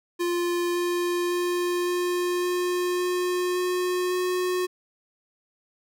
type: tone with pitch steps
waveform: square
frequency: 349.2 / 351.2 / 353.3 / 355.3 / 357.4 / 359.4 / 361.5 / 363.6 Hz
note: F4 / F4 / F4 / F4 / F4 / F4 / F#4 / F#4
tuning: 0 / +10 / +20 / +30 / +40 / +50 / -40 / -30 cents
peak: -24 dBFS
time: 0.19-4.67 s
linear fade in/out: 20 ms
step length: 560 ms
effects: none